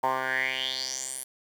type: tone with band-pass filter sweep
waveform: 10% pulse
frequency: 130.81 Hz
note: C3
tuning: in tune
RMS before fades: -30 dBFS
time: 0.03-1.24 s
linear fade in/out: 10 ms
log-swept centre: 900 to 11000 Hz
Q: 5.7
effects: 8-bit